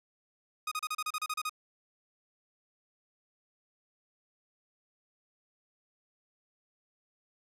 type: tone bursts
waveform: sawtooth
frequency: 1244.5 Hz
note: D#6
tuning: in tune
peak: -28 dBFS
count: 11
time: 0.67-1.495 s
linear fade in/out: 5 ms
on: 45 ms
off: 33 ms
effects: resampled to 32000 Hz